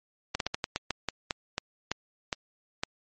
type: slowing click train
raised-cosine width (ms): 0.2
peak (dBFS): -11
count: 13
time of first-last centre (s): 0.35-2.835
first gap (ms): 52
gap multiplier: 1.23
effects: MP3 32 kbps